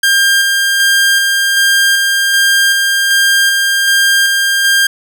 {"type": "tone with tremolo", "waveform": "sawtooth", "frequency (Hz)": 1600, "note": "G6", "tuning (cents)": 35, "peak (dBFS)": -4, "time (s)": [0.03, 4.87], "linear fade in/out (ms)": 5, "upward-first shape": "square", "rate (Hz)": 1.3, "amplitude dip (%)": 25, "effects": []}